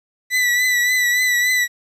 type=tone with vibrato; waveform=40% pulse; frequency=1975.5 Hz; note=B6; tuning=in tune; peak=-14 dBFS; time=0.3-1.68 s; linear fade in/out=50 ms; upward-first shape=triangle; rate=3.5 Hz; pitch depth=42 cents each way; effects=resampled to 32000 Hz + 9-bit